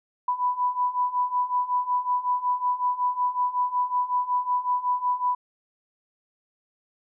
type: beating tone pair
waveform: sine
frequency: 988 / 993.4 Hz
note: B5 / B5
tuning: 0 / +10 cents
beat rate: 5.4 Hz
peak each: -27 / -24 dBFS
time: 0.28-5.35 s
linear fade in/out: 5 ms
effects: none